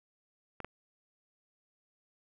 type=clicks; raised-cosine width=0.5 ms; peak=-26 / -24 dBFS; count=2; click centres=0.603 / 0.646 s; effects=none